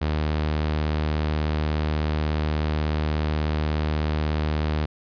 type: tone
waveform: sawtooth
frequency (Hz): 76.5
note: D#2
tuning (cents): -29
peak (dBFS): -18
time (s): 0.01-4.86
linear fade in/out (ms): 10
effects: resampled to 11025 Hz